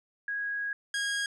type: tone pair in turn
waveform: sine / sawtooth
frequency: 1651 / 1636.8 Hz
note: G#6 / G#6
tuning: -11 / -26 cents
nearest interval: unison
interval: 15 cents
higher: first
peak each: -30 / -25 dBFS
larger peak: second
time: 0.28-0.73 / 0.94-1.26 s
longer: first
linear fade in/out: 2 ms
effects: resampled to 22050 Hz